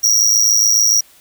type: tone with amplitude modulation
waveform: square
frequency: 5690 Hz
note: F8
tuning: 31 cents sharp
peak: -7 dBFS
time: 0.03-1.01 s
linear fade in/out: 10 ms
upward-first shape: sine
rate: 107 Hz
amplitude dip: 80%
effects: white hiss -48 dBFS RMS until 1.2 s